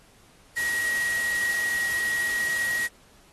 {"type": "tone in noise", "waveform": "sine", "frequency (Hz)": 1900, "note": "A#6", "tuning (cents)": 33, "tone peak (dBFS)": -24, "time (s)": [0.56, 2.88], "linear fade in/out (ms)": 20, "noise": "white", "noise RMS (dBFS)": -34, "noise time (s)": [0.56, 2.88], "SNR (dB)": 7, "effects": ["pink hiss -57 dBFS RMS until 3.32 s", "AAC 32 kbps"]}